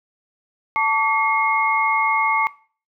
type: tone cluster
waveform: sine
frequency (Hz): 885 / 1142 / 2153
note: A5 / D6 / C7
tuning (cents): +10 / -49 / +49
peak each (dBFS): -21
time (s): 0.76-2.47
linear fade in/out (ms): 0
effects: noise-tail reverb RT60 0.4 s tail -18 dB re dry